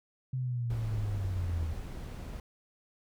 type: linear sweep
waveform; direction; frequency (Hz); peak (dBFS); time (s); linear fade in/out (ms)
sine; down; 130.81 to 77.78; -30; 0.33-1.73; 5
type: noise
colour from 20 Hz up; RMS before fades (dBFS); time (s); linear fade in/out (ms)
brown; -40; 0.7-2.4; 2
effects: none